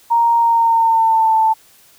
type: tone with pitch glide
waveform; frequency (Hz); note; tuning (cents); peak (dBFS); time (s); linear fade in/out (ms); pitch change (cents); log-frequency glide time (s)
sine; 932.3 to 884; A#5 to A5; 0 to +8; -10; 0.1-1.54; 20; -92; 0.38-1.37
effects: white hiss -49 dBFS RMS until 1.98 s